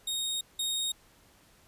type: tone pair in turn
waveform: sawtooth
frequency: 3729 / 3729 Hz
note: A#7 / A#7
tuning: 0 / 0 cents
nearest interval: unison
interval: 0 cents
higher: neither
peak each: -27 / -26 dBFS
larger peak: second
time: 0.07-0.41 / 0.59-0.92 s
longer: first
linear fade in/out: 5 ms
effects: pink hiss -61 dBFS RMS until 1.67 s + resampled to 32000 Hz